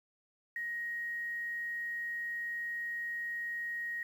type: tone with quantisation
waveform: sine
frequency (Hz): 1881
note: A#6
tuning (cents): +15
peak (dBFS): -35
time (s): 0.56-4.03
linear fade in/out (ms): 2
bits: 10
effects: none